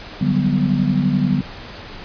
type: chord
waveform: sine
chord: G major seventh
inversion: second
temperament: equal with one note detuned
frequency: 146.83 / 184.36 / 196 / 246.9 Hz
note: D3 / F#3 / G3 / B3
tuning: 0 / -6 / 0 / 0 cents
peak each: -20 dBFS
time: 0.21-1.41 s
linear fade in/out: 5 ms
effects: pink hiss -35 dBFS RMS until 2.04 s + resampled to 11025 Hz